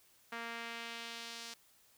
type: tone with band-pass filter sweep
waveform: sawtooth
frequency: 232.1 Hz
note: A#3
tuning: 7 cents flat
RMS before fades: -45 dBFS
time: 0.32-1.54 s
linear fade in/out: 5 ms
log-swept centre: 1700 to 5200 Hz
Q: 1.2
effects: white hiss -67 dBFS RMS until 1.97 s